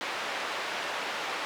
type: band-pass noise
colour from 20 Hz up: pink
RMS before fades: -34 dBFS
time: 0.01-1.45 s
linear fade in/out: 0 ms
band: 640 to 3400 Hz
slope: 12 dB/octave
effects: none